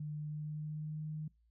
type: tone with pitch glide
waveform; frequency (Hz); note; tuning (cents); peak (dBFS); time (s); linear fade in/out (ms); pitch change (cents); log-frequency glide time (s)
sine; 150.5 to 154.02; D3 to D#3; +43 to -17; -38; 0-1.28; 5; +40; 0.21-1.04
effects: noise-tail reverb RT60 0.2 s tail -24 dB re dry + added 57 Hz sine -68 dBFS peak until 1.5 s